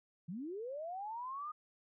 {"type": "linear sweep", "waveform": "sine", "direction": "up", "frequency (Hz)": [153.3, 1244.5], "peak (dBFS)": -40, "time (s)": [0.28, 1.52], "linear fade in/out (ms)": 10, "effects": []}